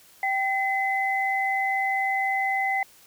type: tone pair together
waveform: sine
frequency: 778 / 2034 Hz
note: G5 / C7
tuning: -13 / -50 cents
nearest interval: octave + perfect fourth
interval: 1663 cents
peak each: -25 dBFS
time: 0.23-2.83 s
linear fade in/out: 2 ms
effects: white hiss -54 dBFS RMS until 3.06 s